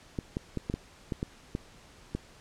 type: clicks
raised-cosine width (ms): 3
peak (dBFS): -18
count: 9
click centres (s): 0.188 / 0.369 / 0.573 / 0.699 / 0.74 / 1.122 / 1.229 / 1.551 / 2.15
effects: pink hiss -55 dBFS RMS until 2.4 s + low-pass 8000 Hz 12 dB/octave